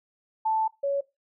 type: tone pair in turn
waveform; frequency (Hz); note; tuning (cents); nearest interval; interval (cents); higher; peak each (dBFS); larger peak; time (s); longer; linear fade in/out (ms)
sine; 880 / 559.5; A5 / C#5; 0 / +16; minor sixth; 784; first; -22 / -23; first; 0.45-0.68 / 0.83-1.01; first; 10
effects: noise-tail reverb RT60 0.2 s tail -18 dB re dry